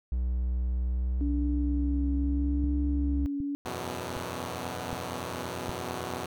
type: tone with pitch glide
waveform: triangle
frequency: 61.74 to 67.33 Hz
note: B1 to C#2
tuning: 0 to -50 cents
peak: -24 dBFS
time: 0.12-3.26 s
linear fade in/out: 0 ms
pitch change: +150 cents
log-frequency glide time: 0.85-2.77 s
type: tone with vibrato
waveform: sine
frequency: 287.2 Hz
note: D4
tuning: 39 cents flat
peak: -29 dBFS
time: 1.21-3.55 s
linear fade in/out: 0 ms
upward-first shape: triangle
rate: 0.81 Hz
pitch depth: 31 cents each way
type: click train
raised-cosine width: 5 ms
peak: -26 dBFS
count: 5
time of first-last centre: 2.64-5.693 s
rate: 1.31 Hz
type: chord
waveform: 5% pulse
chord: E suspended second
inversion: none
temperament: equal with one note detuned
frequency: 83.65 / 92.5 / 123.47 Hz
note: E2 / F#2 / B2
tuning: +26 / 0 / 0 cents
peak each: -27 / -27 / -26 dBFS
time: 3.65-6.26 s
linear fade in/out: 5 ms
effects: none